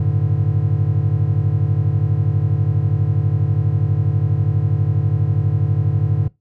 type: chord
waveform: triangle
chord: G suspended second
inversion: none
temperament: just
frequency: 98 / 110.25 / 147 Hz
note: G2 / A2 / D3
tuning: 0 / +4 / +2 cents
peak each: -17 dBFS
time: 0-6.28 s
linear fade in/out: 5 ms
effects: noise-tail reverb RT60 0.2 s tail -21 dB re dry

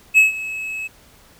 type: tone with ADSR envelope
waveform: triangle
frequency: 2580 Hz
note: E7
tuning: 38 cents flat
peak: -5 dBFS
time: 0.14-0.88 s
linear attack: 37 ms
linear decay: 140 ms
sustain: -18 dB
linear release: 17 ms
effects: pink hiss -50 dBFS RMS until 1.39 s

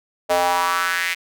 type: tone with high-pass filter sweep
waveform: square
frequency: 88.2 Hz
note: F2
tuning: 18 cents sharp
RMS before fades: -20 dBFS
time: 0.29-1.15 s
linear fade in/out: 20 ms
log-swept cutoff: 600 to 2200 Hz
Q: 3.6
effects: none

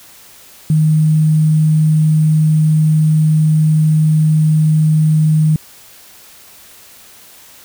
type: tone with sample-and-hold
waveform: sine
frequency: 155.56 Hz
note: D#3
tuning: in tune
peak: -8 dBFS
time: 0.7-5.56 s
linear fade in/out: 2 ms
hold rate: 8820 Hz
effects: white hiss -41 dBFS RMS until 7.64 s

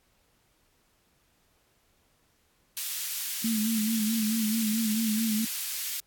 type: high-pass noise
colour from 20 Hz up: white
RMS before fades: -33 dBFS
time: 2.77-6 s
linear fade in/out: 0 ms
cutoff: 2200 Hz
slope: 12 dB/octave
type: tone with vibrato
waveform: sine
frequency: 220 Hz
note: A3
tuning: in tune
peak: -25 dBFS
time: 3.44-5.45 s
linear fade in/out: 5 ms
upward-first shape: sine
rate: 4.6 Hz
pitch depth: 62 cents each way
effects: pink hiss -68 dBFS RMS until 6.06 s + AAC 64 kbps

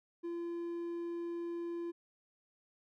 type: tone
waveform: triangle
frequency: 341.7 Hz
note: F4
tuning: 38 cents flat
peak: -35 dBFS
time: 0.23-1.92 s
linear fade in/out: 20 ms
effects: none

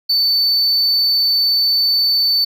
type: tone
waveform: triangle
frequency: 4519 Hz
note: C#8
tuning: 33 cents sharp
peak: -11 dBFS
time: 0.09-2.45 s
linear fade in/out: 10 ms
effects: none

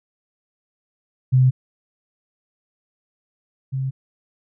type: tone pair in turn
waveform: sine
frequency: 128.8 / 133.03 Hz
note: C3 / C3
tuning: -27 / +29 cents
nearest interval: minor second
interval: 56 cents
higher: second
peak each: -11 / -21 dBFS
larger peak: first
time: 1.32-1.51 / 3.72-3.91 s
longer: neither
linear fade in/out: 20 ms
effects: none

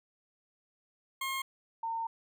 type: tone pair in turn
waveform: 20% pulse / sine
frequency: 1072 / 910.1 Hz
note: C6 / A#5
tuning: +42 / -42 cents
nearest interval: minor third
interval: 284 cents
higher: first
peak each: -28 / -32 dBFS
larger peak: first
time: 1.21-1.42 / 1.83-2.07 s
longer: second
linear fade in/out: 5 ms
effects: none

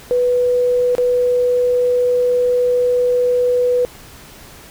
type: tone with dropouts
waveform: sine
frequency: 493.3 Hz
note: B4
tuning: 2 cents flat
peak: -12 dBFS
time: 0.11-3.85 s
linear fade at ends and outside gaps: 0 ms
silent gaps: 0.951-0.982 s
effects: pink hiss -40 dBFS RMS until 4.7 s

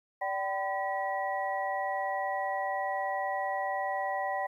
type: tone cluster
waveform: sine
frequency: 583 / 772 / 1007 / 1930 Hz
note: D5 / G5 / B5 / B6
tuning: -13 / -27 / +33 / -40 cents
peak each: -36 / -32 / -38 / -37 dBFS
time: 0.21-4.47 s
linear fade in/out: 10 ms
effects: 11-bit

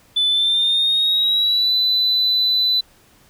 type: tone with pitch glide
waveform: sine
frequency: 3500 to 3997 Hz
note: A7 to B7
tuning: -10 to +20 cents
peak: -13 dBFS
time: 0.16-2.81 s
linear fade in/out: 10 ms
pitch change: +230 cents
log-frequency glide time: 0.28-1.74 s
effects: tanh soft clip ceiling -11 dBFS + pink hiss -53 dBFS RMS until 3.29 s

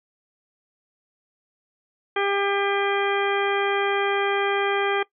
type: harmonic tone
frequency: 399.5 Hz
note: G4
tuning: 33 cents sharp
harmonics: 1 / 2 / 3 / 4 / 5 / 6 / 8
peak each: -24 / -27 / -29 / -30 / -31 / -32 / -33 dBFS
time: 2.16-5.03 s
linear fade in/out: 5 ms
effects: noise-tail reverb RT60 0.1 s tail -20 dB re dry

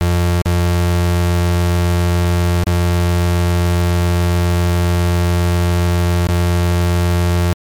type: tone with dropouts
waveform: 35% pulse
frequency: 87.31 Hz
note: F2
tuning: in tune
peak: -10 dBFS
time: 0.01-7.53 s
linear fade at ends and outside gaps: 0 ms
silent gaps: 0.416-0.458 / 2.636-2.669 / 6.27-6.288 s
effects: MP3 96 kbps

